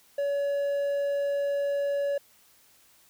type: tone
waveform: triangle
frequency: 566 Hz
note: C#5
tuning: 36 cents sharp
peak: -23 dBFS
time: 0.18-2.18 s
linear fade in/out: 5 ms
effects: white hiss -60 dBFS RMS until 3.09 s